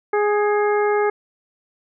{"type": "harmonic tone with a mistuned harmonic", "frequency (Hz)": 415.3, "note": "G#4", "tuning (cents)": 0, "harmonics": [1, 2, 3, 4, 5], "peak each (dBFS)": [-17, -23, -27, -29, -31], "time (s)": [0.13, 1.1], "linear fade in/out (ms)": 5, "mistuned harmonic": 5, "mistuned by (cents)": 38, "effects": []}